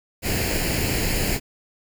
pink noise with comb filter, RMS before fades -23 dBFS, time 0.22-1.4 s, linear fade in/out 50 ms, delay 0.42 ms, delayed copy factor +0.65, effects none

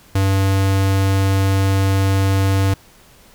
square tone, 97 Hz, G2, 18 cents flat, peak -14 dBFS, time 0.15-2.74 s, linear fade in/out 5 ms, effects pink hiss -48 dBFS RMS until 3.34 s

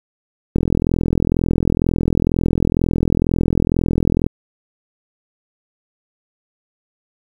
click train, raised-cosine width 3 ms, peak -3 dBFS, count 157, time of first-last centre 0.56-4.265 s, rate 42.1 Hz, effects 7-bit

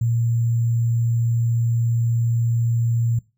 sine tone with sample-and-hold, 116.8 Hz, A#2, 4 cents sharp, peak -17 dBFS, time 0.01-3.19 s, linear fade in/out 5 ms, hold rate 7350 Hz, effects noise-tail reverb RT60 0.3 s tail -22 dB re dry

